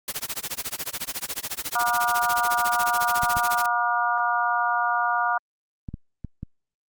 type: noise with tremolo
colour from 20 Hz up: white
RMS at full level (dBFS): -28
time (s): 0.08-3.66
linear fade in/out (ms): 2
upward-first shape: sine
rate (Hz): 14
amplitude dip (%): 100
type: harmonic tone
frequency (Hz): 238.7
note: A#3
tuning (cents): +41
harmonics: 3 / 4 / 5 / 6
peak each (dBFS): -26 / -26 / -26 / -26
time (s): 1.75-5.38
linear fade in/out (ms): 5
type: clicks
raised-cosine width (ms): 5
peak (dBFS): -20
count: 6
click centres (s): 3.234 / 3.369 / 5.888 / 5.941 / 6.247 / 6.431
effects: Opus 48 kbps